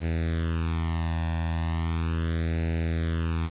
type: tone with flanger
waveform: sawtooth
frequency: 82.2 Hz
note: E2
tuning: 4 cents flat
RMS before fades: -27 dBFS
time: 0-3.5 s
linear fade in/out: 50 ms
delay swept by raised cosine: 0.45 to 1.17 ms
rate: 0.37 Hz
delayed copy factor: +0.9
effects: resampled to 8000 Hz + 8-bit